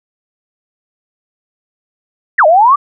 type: exponential two-way sweep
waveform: sine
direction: down then up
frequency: 2062 to 595 to 1199 Hz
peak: -4 dBFS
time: 2.38-2.76 s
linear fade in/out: 10 ms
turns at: 2.46 s
effects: none